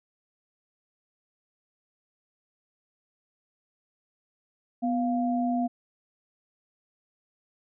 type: tone pair together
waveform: sine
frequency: 246.9 / 699 Hz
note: B3 / F5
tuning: 0 / +1 cents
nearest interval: octave + tritone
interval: 1801 cents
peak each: -25 / -29 dBFS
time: 4.82-5.68 s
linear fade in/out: 20 ms
effects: none

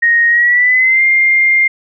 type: tone with pitch glide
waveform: sine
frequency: 1869 to 2110 Hz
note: A#6 to C7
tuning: +4 to +14 cents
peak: -7 dBFS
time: 0.02-1.68 s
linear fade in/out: 10 ms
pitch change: +210 cents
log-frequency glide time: 0.28-1.04 s
effects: none

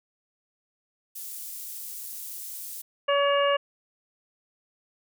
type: high-pass noise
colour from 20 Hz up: pink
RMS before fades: -38 dBFS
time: 1.15-2.82 s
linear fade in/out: 10 ms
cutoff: 11000 Hz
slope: 12 dB/octave
type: harmonic tone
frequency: 566 Hz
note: C#5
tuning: 36 cents sharp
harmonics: 1 / 2 / 3 / 4 / 5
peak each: -22 / -26 / -31 / -37 / -30 dBFS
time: 3.08-3.57 s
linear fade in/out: 10 ms
effects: none

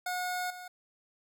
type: tone with level steps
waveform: 25% pulse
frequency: 725 Hz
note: F#5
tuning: 35 cents flat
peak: -28 / -39 dBFS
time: 0.06-0.68 s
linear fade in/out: 5 ms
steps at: 0.5 s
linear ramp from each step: 5 ms
effects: none

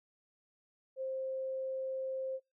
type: tone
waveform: sine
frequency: 527 Hz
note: C5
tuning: 12 cents sharp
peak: -35 dBFS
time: 0.96-2.4 s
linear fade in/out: 50 ms
effects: noise-tail reverb RT60 0.2 s tail -23 dB re dry

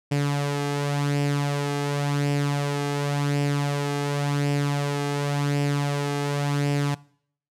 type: tone with flanger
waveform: sawtooth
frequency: 143.4 Hz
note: D3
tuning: 41 cents flat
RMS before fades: -24 dBFS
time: 0.11-6.95 s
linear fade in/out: 10 ms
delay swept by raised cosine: 0.38 to 2.48 ms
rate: 0.91 Hz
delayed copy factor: +0.5
effects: noise-tail reverb RT60 0.6 s tail -22 dB re dry + low-pass 10000 Hz 12 dB/octave

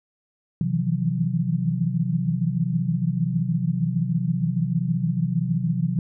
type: tone cluster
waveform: sine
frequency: 129.1 / 160.7 / 167.2 / 182.1 Hz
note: C3 / E3 / E3 / F#3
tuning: -23 / -44 / +25 / -27 cents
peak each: -26 dBFS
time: 0.61-5.99 s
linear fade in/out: 2 ms
effects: none

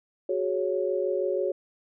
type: chord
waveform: sine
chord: F# suspended second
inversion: none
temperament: just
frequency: 370 / 416.2 / 555 Hz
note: F#4 / G#4 / C#5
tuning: 0 / +4 / +2 cents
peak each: -28 / -30 / -28 dBFS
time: 0.29-1.52 s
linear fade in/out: 5 ms
effects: none

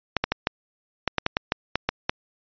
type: clicks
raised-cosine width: 0.3 ms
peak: -5 dBFS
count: 12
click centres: 0.167 / 0.24 / 0.32 / 0.471 / 1.077 / 1.183 / 1.264 / 1.369 / 1.521 / 1.756 / 1.89 / 2.095 s
effects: resampled to 11025 Hz

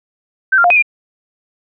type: tone with pitch steps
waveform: sine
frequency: 1547 / 1391 / 705 / 2509 / 2405 Hz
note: G6 / F6 / F5 / D#7 / D7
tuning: -23 / -7 / +16 / +14 / +41 cents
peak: -7 dBFS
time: 0.52-0.825 s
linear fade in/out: 10 ms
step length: 61 ms
effects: none

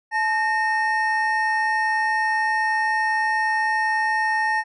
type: tone pair together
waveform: triangle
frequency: 866.5 / 1836 Hz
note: A5 / A#6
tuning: -27 / -27 cents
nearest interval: octave + minor second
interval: 1300 cents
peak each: -20 dBFS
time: 0.11-4.64 s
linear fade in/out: 50 ms
effects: resampled to 24000 Hz

